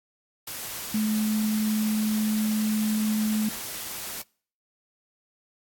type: tone in noise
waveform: sine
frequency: 215.2 Hz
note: A3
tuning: 38 cents flat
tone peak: -22 dBFS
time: 0.94-3.49 s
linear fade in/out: 5 ms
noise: white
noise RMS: -35 dBFS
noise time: 0.47-4.22 s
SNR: +10 dB
effects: noise-tail reverb RT60 0.5 s tail -26 dB re dry + AAC 64 kbps